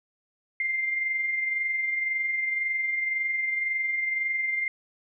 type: tone with amplitude modulation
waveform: sine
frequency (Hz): 2099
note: C7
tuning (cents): +5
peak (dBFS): -23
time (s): 0.6-4.68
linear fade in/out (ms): 2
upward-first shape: sine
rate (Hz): 21.9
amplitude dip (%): 40
effects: none